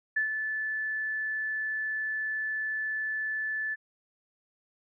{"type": "tone with ADSR envelope", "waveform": "sine", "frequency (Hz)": 1743, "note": "A6", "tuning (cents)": -17, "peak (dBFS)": -23, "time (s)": [0.16, 3.76], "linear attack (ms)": 9, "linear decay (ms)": 110, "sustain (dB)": -6, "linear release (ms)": 29, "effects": []}